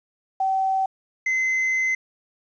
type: tone pair in turn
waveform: sine / triangle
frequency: 767 / 2054 Hz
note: G5 / C7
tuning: -38 / -33 cents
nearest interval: octave + perfect fourth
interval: 1705 cents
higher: second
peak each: -19 / -18 dBFS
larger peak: second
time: 0.4-0.86 / 1.26-1.95 s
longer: second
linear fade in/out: 5 ms
effects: resampled to 16000 Hz + 9-bit